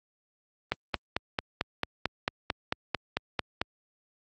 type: click train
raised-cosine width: 0.3 ms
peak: -10 dBFS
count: 14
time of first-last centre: 0.72-3.615 s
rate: 4.49 Hz
effects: high-pass 60 Hz 12 dB/octave + Opus 24 kbps